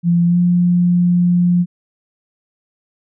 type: tone with pitch glide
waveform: sine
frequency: 171.9 to 176.22 Hz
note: F3 to F3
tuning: -27 to +16 cents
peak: -10 dBFS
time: 0.03-1.66 s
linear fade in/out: 50 ms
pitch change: +43 cents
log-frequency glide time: 0.26-0.38 s
effects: none